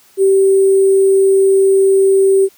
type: tone with sample-and-hold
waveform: sine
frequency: 387.7 Hz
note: G4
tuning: 19 cents flat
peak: -7 dBFS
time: 0.17-2.49 s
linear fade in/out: 50 ms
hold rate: 8820 Hz
effects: white hiss -49 dBFS RMS until 2.57 s + high-pass 80 Hz 12 dB/octave